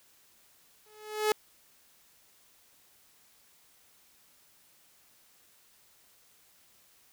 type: tone with exponential growth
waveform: sawtooth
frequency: 426.6 Hz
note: G#4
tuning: 46 cents sharp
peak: -18 dBFS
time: 0.86-1.32 s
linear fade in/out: 2 ms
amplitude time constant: 100 ms
effects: white hiss -63 dBFS RMS until 7.12 s